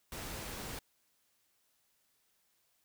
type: noise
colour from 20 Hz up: pink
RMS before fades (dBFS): -43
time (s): 0.12-0.79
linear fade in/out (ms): 2
effects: white hiss -75 dBFS RMS until 2.84 s